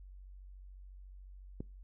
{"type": "click", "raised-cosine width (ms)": 3, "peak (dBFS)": -27, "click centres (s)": 1.605, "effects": ["noise-tail reverb RT60 0.3 s tail -24 dB re dry", "added 47 Hz sine -49 dBFS peak until 1.83 s"]}